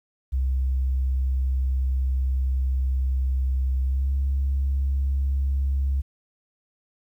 sine tone with pitch glide, 65.41 to 68.15 Hz, C2 to C#2, 0 to -29 cents, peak -19 dBFS, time 0.32-6.02 s, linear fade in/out 20 ms, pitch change +71 cents, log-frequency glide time 3.84-4.12 s, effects tanh soft clip ceiling -17 dBFS + 10-bit

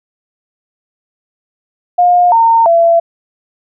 sine tone with pitch steps, 711 / 914 / 674 Hz, F5 / A#5 / E5, +31 / -34 / +38 cents, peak -5 dBFS, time 1.98-3 s, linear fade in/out 10 ms, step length 340 ms, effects none

